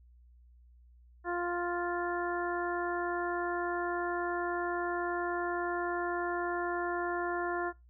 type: harmonic tone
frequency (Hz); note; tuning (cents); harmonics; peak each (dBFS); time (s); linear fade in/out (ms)
349.8; F4; +3; 1 / 2 / 3 / 4 / 5; -34 / -37 / -39 / -40 / -41; 1.24-7.73; 50
effects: noise-tail reverb RT60 0.2 s tail -20 dB re dry + added 60 Hz sine -56 dBFS peak until 7.89 s